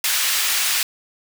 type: high-pass noise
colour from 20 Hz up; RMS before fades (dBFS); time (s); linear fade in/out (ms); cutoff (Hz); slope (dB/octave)
pink; -20; 0.04-0.83; 2; 2000; 12
effects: none